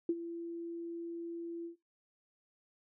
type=tone with ADSR envelope; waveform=sine; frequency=337.9 Hz; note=E4; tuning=43 cents sharp; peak=-26 dBFS; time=0.09-1.76 s; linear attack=3 ms; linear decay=47 ms; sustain=-13 dB; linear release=110 ms; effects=noise-tail reverb RT60 0.3 s tail -25 dB re dry